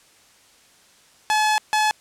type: tone pair in turn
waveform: sawtooth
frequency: 856 / 856 Hz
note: A5 / A5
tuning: -48 / -48 cents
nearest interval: unison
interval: 0 cents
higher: neither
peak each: -13 dBFS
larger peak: neither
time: 1.3-1.58 / 1.73-1.91 s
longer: first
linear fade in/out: 0 ms
effects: white hiss -54 dBFS RMS until 2 s + low-pass 9000 Hz 12 dB/octave